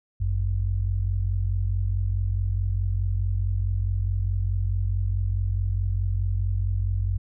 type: tone pair together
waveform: sine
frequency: 50.32 / 95 Hz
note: G1 / F#2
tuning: +46 / +46 cents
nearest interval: major seventh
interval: 1100 cents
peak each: -25 / -24 dBFS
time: 0.2-7.18 s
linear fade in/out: 10 ms
effects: none